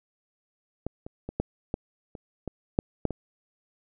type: clicks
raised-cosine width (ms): 2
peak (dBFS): -17 / -25 / -21 / -12 / -14 / -26 / -19 / -8 / -10 / -19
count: 10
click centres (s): 0.866 / 1.065 / 1.29 / 1.4 / 1.741 / 2.152 / 2.477 / 2.789 / 3.053 / 3.107
effects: none